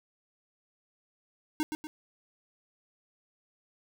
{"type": "tone with echo", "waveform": "square", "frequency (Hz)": 307.6, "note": "D#4", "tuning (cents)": -20, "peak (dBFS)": -27, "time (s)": [1.6, 1.63], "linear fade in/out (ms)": 0, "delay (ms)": 120, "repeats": 2, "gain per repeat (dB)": -6, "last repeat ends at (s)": 1.87, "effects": []}